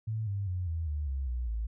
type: tone with pitch steps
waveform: sine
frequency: 110 / 99.71 / 90.39 / 81.93 / 74.27 / 67.32 / 61.03 / 55.32 Hz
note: A2 / G2 / F#2 / E2 / D2 / C2 / B1 / A1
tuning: 0 / +30 / -40 / -10 / +20 / +50 / -20 / +10 cents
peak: -30 dBFS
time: 0.07-1.67 s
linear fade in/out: 10 ms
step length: 200 ms
effects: none